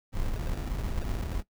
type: noise with sample-and-hold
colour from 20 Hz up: brown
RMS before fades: -31 dBFS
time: 0.12-1.43 s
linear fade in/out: 50 ms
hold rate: 1050 Hz
effects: noise-tail reverb RT60 0.1 s tail -18 dB re dry